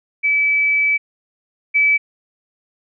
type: tone pair in turn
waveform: sine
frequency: 2300 / 2300 Hz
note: D7 / D7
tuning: -37 / -37 cents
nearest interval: unison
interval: 0 cents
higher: neither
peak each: -13 / -11 dBFS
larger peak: second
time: 0.23-0.98 / 1.74-1.98 s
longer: first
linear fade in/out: 20 ms
effects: none